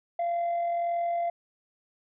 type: tone with amplitude modulation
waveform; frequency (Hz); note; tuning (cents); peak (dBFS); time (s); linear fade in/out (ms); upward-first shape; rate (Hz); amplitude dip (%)
sine; 688; F5; -26; -22; 0.19-1.3; 5; sine; 41.6; 30
effects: tanh soft clip ceiling -24 dBFS